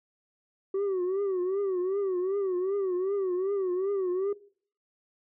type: tone with vibrato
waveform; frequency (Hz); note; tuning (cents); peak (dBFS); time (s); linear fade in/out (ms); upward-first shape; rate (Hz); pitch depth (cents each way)
sine; 379.9; F#4; +46; -23; 0.74-4.33; 5; triangle; 2.6; 130
effects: noise-tail reverb RT60 0.5 s tail -21 dB re dry + tanh soft clip ceiling -25 dBFS